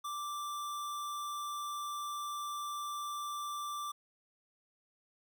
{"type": "tone", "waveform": "square", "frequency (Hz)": 1174.7, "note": "D6", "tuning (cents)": 0, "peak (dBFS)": -38, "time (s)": [0.04, 3.92], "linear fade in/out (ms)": 10, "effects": []}